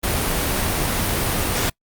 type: noise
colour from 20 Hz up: pink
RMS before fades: -21 dBFS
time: 0.03-1.7 s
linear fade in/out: 10 ms
effects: noise-tail reverb RT60 0.1 s tail -26 dB re dry + Opus 32 kbps